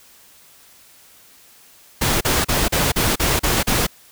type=noise bursts; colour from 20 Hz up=pink; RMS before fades=-18 dBFS; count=8; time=2.01-3.869 s; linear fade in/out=10 ms; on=200 ms; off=37 ms; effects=white hiss -49 dBFS RMS until 4.11 s